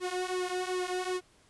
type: tone with flanger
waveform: sawtooth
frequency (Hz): 365.4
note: F#4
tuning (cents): -22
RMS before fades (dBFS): -33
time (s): 0-1.21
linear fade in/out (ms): 50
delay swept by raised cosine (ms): 1.4 to 3.7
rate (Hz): 2.6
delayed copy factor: -0.8
effects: pink hiss -63 dBFS RMS until 1.49 s + resampled to 24000 Hz